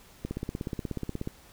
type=click train; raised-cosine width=3 ms; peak=-19 dBFS; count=18; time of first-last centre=0.25-1.274 s; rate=16.6 Hz; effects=pink hiss -55 dBFS RMS until 1.52 s